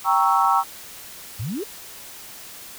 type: chord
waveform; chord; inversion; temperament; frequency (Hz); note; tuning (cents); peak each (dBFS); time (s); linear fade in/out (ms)
sine; G diminished seventh; none; equal; 784 / 932.3 / 1108.7 / 1318.5; G5 / Bb5 / Db6 / Fb6; 0 / 0 / 0 / 0; -21; 0.04-0.64; 50
type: exponential sweep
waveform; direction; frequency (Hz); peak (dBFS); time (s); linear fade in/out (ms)
sine; up; 91.6 to 455.2; -25; 1.39-1.64; 10
effects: white hiss -40 dBFS RMS until 2.78 s